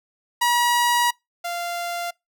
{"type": "tone pair in turn", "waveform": "sawtooth", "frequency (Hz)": [961, 693.9], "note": ["B5", "F5"], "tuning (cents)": [-48, -11], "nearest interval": "tritone", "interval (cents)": 563, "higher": "first", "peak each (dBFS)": [-13, -22], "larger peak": "first", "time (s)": [[0.41, 1.11], [1.44, 2.11]], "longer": "first", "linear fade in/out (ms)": 10, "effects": ["noise-tail reverb RT60 0.2 s tail -26 dB re dry"]}